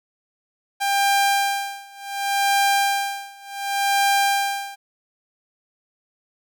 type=tone with tremolo; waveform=sawtooth; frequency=796 Hz; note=G5; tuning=26 cents sharp; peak=-12 dBFS; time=0.8-4.76 s; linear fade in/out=20 ms; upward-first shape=sine; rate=0.68 Hz; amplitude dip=95%; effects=none